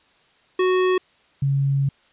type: tone pair in turn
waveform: square / sine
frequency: 369.3 / 138.33 Hz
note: F#4 / C#3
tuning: -3 / -3 cents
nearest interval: octave + perfect fourth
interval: 1700 cents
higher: first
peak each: -17 / -17 dBFS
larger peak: neither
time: 0.59-0.98 / 1.42-1.89 s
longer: second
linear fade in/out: 5 ms
effects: white hiss -58 dBFS RMS until 2.12 s + resampled to 8000 Hz